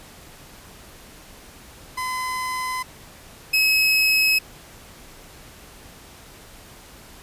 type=tone pair in turn; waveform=30% pulse; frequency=1018 / 2565 Hz; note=C6 / E7; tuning=-48 / -48 cents; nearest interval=octave + major third; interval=1600 cents; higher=second; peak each=-22 / -13 dBFS; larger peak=second; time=1.97-2.83 / 3.53-4.39 s; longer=neither; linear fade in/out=10 ms; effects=pink hiss -45 dBFS RMS until 7.22 s + resampled to 32000 Hz